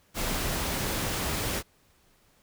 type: noise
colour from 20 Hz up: pink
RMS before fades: -30 dBFS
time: 0.14-1.63 s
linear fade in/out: 50 ms
effects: pink hiss -64 dBFS RMS until 2.42 s